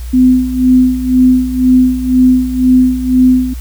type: tone with tremolo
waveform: sine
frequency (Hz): 254.5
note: C4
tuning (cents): -48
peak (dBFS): -3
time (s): 0.13-3.54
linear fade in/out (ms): 10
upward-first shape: sine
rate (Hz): 2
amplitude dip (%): 75
effects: added 60 Hz sine -20 dBFS peak until 3.6 s + white hiss -38 dBFS RMS until 3.6 s